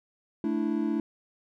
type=chord; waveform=triangle; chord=A suspended fourth; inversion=none; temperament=equal; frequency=220 / 293.7 / 329.6 Hz; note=A3 / D4 / E4; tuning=0 / 0 / 0 cents; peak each=-28 dBFS; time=0.44-1 s; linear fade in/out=2 ms; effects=none